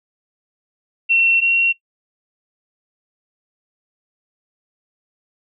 sine tone pair in turn, 2714 / 2736 Hz, E7 / F7, +50 / -36 cents, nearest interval unison, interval 14 cents, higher second, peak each -12 dBFS, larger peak neither, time 1.09-1.41 / 1.41-1.73 s, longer neither, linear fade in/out 20 ms, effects noise-tail reverb RT60 0.1 s tail -17 dB re dry

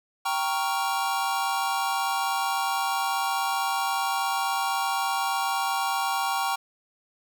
square chord, G half-diminished seventh, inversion none, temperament equal, 784 / 932.3 / 1108.7 / 1396.9 Hz, G5 / Bb5 / Db6 / F6, 0 / 0 / 0 / 0 cents, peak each -29 / -31 / -31 / -34 dBFS, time 0.25-6.56 s, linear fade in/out 10 ms, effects none

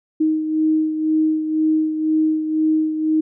sine beating tone pair, 312.6 / 314.6 Hz, D#4 / D#4, +8 / +19 cents, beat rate 2 Hz, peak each -16 / -24 dBFS, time 0.2-3.21 s, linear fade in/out 10 ms, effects none

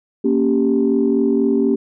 sine chord, G diminished, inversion first, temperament equal, 233.1 / 277.2 / 392 Hz, Bb3 / Db4 / G4, 0 / 0 / 0 cents, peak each -17 dBFS, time 0.24-1.76 s, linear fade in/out 10 ms, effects tanh soft clip ceiling -5 dBFS

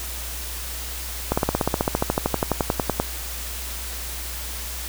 slowing click train, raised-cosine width 1 ms, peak -5 dBFS, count 23, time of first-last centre 1.32-3 s, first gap 55 ms, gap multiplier 1.03, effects added 60 Hz sine -33 dBFS peak until 4.88 s + white hiss -33 dBFS RMS until 4.88 s

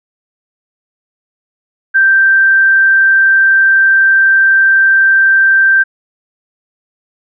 sine tone, 1568 Hz, G6, in tune, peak -5 dBFS, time 1.94-5.84 s, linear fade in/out 20 ms, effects none

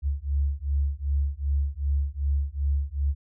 sine beating tone pair, 69.3 / 71.9 Hz, C#2 / D2, 0 / -36 cents, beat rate 2.6 Hz, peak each -26 dBFS, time 0.02-3.15 s, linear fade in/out 50 ms, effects none

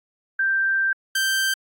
sine / sawtooth tone pair in turn, 1571 / 1565.2 Hz, G6 / G6, +3 / -3 cents, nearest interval unison, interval 6 cents, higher first, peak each -18 / -16 dBFS, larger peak second, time 0.39-0.93 / 1.15-1.54 s, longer first, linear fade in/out 5 ms, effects AAC 64 kbps

